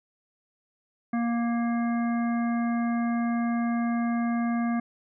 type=harmonic tone; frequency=234.8 Hz; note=A#3; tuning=13 cents sharp; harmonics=1 / 3 / 5 / 7 / 9; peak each=-24 / -34 / -38 / -41 / -43 dBFS; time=1.13-4.8 s; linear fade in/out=5 ms; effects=none